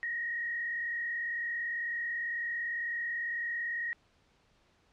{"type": "tone with frequency modulation", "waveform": "sine", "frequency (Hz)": 1881, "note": "A#6", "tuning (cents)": 15, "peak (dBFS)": -32, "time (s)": [0.03, 3.93], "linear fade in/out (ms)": 0, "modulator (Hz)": 38, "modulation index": 0.86, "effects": ["pink hiss -68 dBFS RMS until 4.92 s", "low-pass 5000 Hz 12 dB/octave"]}